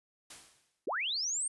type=noise with exponential decay; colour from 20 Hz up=white; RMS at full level=-46 dBFS; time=0.3-0.86 s; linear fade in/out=5 ms; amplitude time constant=120 ms
type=linear sweep; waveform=sine; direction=up; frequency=257.5 to 8870 Hz; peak=-31 dBFS; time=0.87-1.48 s; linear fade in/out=5 ms
effects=resampled to 24000 Hz